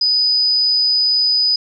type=tone; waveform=sine; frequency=4981 Hz; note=D#8; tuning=1 cent sharp; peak=-12 dBFS; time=0.01-1.56 s; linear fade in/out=5 ms; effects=none